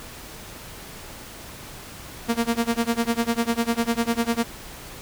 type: tone with tremolo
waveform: sawtooth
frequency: 232.7 Hz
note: A#3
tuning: 3 cents flat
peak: -14 dBFS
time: 2.28-4.44 s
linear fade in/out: 20 ms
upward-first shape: sine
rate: 10 Hz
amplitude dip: 95%
effects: pink hiss -40 dBFS RMS until 5.01 s